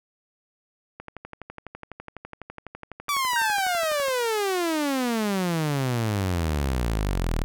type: click train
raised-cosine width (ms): 0.5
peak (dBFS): -22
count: 38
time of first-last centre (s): 1-4.083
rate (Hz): 12
type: exponential sweep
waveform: sawtooth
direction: down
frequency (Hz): 1174.7 to 36.71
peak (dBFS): -19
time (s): 3.09-7.44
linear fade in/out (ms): 0
type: tone with exponential decay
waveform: triangle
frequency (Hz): 1568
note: G6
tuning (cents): 0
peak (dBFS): -21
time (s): 3.36-4.56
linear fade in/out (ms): 1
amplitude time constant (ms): 260
effects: none